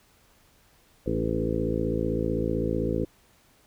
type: harmonic tone with a mistuned harmonic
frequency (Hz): 55.7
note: A1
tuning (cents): +22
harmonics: 1 / 2 / 3 / 4 / 5 / 6 / 7 / 8 / 9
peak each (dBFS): -33 / -33 / -33 / -33 / -33 / -33 / -33 / -33 / -33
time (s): 1.06-3.05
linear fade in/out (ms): 5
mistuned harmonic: 6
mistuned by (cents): -22
effects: pink hiss -61 dBFS RMS until 3.66 s